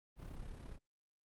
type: noise with amplitude modulation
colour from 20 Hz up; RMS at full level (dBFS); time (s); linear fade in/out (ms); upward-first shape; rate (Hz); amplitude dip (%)
brown; -45; 0.16-0.79; 50; sine; 34.3; 55
effects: Opus 32 kbps